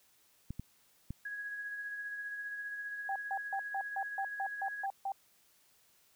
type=clicks; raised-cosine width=5 ms; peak=-27 dBFS; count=3; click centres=0.506 / 0.596 / 1.106 s
type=tone with tremolo; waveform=sine; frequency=1661.2 Hz; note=G#6; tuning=in tune; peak=-37 dBFS; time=1.25-4.86 s; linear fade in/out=5 ms; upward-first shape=sine; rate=15 Hz; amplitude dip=35%
type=tone bursts; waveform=sine; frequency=784 Hz; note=G5; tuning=in tune; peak=-33 dBFS; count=10; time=3.09-5.12 s; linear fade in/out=2 ms; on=68 ms; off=150 ms
effects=white hiss -68 dBFS RMS until 6.15 s